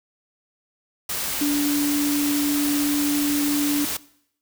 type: tone in noise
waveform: sine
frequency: 290 Hz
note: D4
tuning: 22 cents flat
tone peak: -19 dBFS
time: 1.41-3.85 s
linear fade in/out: 5 ms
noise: white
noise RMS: -27 dBFS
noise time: 1.09-3.97 s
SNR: +5 dB
effects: noise-tail reverb RT60 0.7 s tail -20 dB re dry